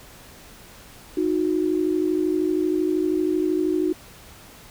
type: tone pair together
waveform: sine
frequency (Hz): 311.1 / 363.9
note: D#4 / F#4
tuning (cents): 0 / -29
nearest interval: minor third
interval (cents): 271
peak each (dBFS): -22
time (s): 1.17-3.93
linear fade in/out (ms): 5
effects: pink hiss -46 dBFS RMS until 4.7 s